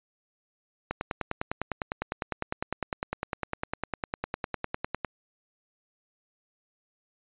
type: click train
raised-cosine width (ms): 0.5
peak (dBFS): -14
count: 42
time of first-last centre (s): 0.91-5.047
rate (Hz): 9.91
effects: resampled to 8000 Hz